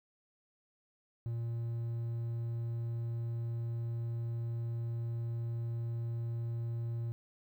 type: tone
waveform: triangle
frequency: 116.54 Hz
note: A#2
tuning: in tune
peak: -32 dBFS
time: 1.26-7.12 s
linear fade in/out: 0 ms
effects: 12-bit

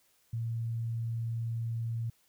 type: tone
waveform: sine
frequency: 115.1 Hz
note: A#2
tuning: 22 cents flat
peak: -31 dBFS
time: 0.33-2.1 s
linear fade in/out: 5 ms
effects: white hiss -69 dBFS RMS until 2.28 s

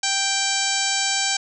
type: harmonic tone with a mistuned harmonic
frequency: 784 Hz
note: G5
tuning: in tune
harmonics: 1 / 2 / 3 / 4 / 5 / 6 / 7 / 8 / 9 / 10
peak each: -29 / -29 / -29 / -29 / -29 / -29 / -29 / -29 / -29 / -29 dBFS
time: 0.03-1.37 s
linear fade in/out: 5 ms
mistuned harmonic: 6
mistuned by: -31 cents
effects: none

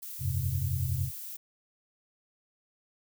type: noise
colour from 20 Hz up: violet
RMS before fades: -41 dBFS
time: 0.02-1.37 s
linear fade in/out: 10 ms
type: chord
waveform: sine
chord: F suspended second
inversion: none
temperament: just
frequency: 87.31 / 98.22 / 130.96 Hz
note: F2 / G2 / C3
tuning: 0 / +4 / +2 cents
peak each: -32 / -33 / -31 dBFS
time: 0.19-1.11 s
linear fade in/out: 50 ms
effects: none

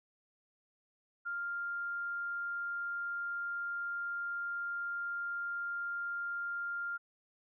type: tone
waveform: sine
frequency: 1398 Hz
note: F6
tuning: 1 cent sharp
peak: -35 dBFS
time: 1.25-6.98 s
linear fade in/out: 20 ms
effects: none

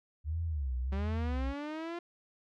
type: tone with vibrato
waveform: sine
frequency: 72.1 Hz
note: D2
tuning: 31 cents flat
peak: -31 dBFS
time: 0.24-1.54 s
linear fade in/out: 50 ms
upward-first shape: sine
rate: 1.4 Hz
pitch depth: 260 cents each way
type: linear sweep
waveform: sawtooth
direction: up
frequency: 190 to 348.5 Hz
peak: -33 dBFS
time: 0.92-1.99 s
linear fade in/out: 5 ms
effects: low-pass 3000 Hz 12 dB/octave

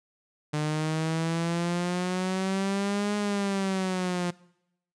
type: exponential two-way sweep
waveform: sawtooth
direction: up then down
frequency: 150 to 207.7 to 175.1 Hz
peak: -22 dBFS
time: 0.53-4.31 s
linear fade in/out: 10 ms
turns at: 3.16 s
effects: noise-tail reverb RT60 0.8 s tail -22 dB re dry + resampled to 22050 Hz

